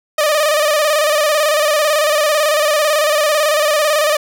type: tone with vibrato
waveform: sawtooth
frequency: 604 Hz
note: D5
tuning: 48 cents sharp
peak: -8 dBFS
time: 0.18-4.17 s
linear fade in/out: 5 ms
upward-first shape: square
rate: 18 Hz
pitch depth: 55 cents each way
effects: none